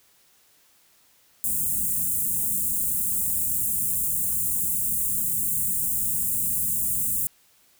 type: band-stop noise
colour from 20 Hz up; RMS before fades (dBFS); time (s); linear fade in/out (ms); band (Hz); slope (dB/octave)
white; -25; 1.44-7.27; 0; 240 to 7700; 48
effects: white hiss -60 dBFS RMS until 7.79 s